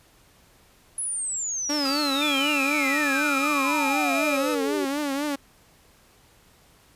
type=exponential sweep; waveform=sine; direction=down; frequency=10548 to 370.2 Hz; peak=-26 dBFS; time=0.98-4.85 s; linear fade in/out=2 ms
type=tone with vibrato; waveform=sawtooth; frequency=284.7 Hz; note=C#4; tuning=46 cents sharp; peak=-21 dBFS; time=1.69-5.36 s; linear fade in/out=10 ms; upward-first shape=triangle; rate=4 Hz; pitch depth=110 cents each way
type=tone with pitch glide; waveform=sawtooth; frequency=1318.5 to 1289.1 Hz; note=E6 to E6; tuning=0 to -39 cents; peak=-26 dBFS; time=1.85-4.55 s; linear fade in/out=5 ms; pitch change=-39 cents; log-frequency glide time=2.36-3.58 s
type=tone; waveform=triangle; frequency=2406 Hz; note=D7; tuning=41 cents sharp; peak=-25 dBFS; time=2.21-4.37 s; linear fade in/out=10 ms
effects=pink hiss -57 dBFS RMS until 6.95 s + resampled to 32000 Hz